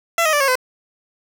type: tone with pitch steps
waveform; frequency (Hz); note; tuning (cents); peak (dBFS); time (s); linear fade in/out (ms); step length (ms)
15% pulse; 672 / 627 / 585 / 545.8 / 509.3; E5 / D#5 / D5 / C#5 / C5; +33 / +13 / -7 / -27 / -47; -8; 0.18-0.555; 2; 75
effects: none